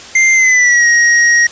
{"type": "tone with pitch glide", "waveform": "square", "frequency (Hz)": [2093, 1886.3], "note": ["C7", "A#6"], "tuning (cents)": [0, 20], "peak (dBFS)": -7, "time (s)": [0.15, 1.47], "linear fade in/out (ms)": 5, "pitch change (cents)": -180, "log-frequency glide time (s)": [0.33, 0.86], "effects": ["white hiss -32 dBFS RMS until 1.51 s", "resampled to 16000 Hz"]}